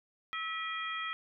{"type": "harmonic tone with a mistuned harmonic", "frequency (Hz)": 649, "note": "E5", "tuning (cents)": -27, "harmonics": [2, 3, 4, 5], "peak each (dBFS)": [-38, -39, -43, -42], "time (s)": [0.33, 1.13], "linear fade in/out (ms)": 0, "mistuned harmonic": 4, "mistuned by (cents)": -120, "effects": []}